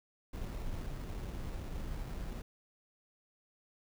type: noise with sample-and-hold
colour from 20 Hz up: brown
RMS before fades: -40 dBFS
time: 0.33-2.42 s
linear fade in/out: 5 ms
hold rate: 3150 Hz
effects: none